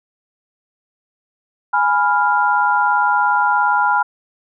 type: chord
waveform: sine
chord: F diminished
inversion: first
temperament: equal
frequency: 830.6 / 987.8 / 1396.9 Hz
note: Ab5 / Cb6 / F6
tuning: 0 / 0 / 0 cents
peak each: -17 dBFS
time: 1.73-4.03 s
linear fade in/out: 10 ms
effects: none